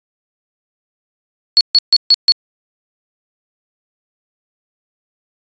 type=tone bursts; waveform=sine; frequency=4380 Hz; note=C#8; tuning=22 cents flat; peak=-5 dBFS; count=5; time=1.57-2.32 s; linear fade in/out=0 ms; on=38 ms; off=140 ms; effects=resampled to 16000 Hz